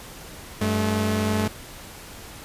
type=tone pair together; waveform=sawtooth; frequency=95.9 / 215.3 Hz; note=G2 / A3; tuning=-37 / -37 cents; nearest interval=octave + major second; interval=1400 cents; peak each=-21 / -19 dBFS; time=0.61-1.48 s; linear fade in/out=5 ms; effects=pink hiss -41 dBFS RMS until 2.44 s + resampled to 32000 Hz